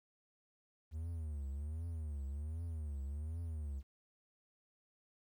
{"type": "tone with vibrato", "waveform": "triangle", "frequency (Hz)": 75.9, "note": "D#2", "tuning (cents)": -42, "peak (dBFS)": -37, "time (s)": [0.91, 3.83], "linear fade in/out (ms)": 50, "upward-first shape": "triangle", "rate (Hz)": 1.3, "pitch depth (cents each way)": 210, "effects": ["12-bit"]}